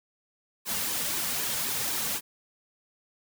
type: noise with flanger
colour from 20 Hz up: white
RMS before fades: -30 dBFS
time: 0.65-2.21 s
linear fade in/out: 50 ms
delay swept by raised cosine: 1.4 to 3.1 ms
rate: 3.9 Hz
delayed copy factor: -0.6
effects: none